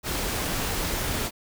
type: noise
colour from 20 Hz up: pink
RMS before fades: -28 dBFS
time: 0.03-1.31 s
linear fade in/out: 50 ms
effects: none